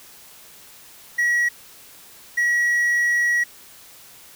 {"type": "tone bursts at uneven times", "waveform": "triangle", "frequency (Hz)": 1918, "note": "A#6", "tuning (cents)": 49, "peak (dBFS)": -15, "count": 2, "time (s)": [[1.18, 1.49], [2.37, 3.44]], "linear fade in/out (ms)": 10, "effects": ["white hiss -46 dBFS RMS until 4.35 s"]}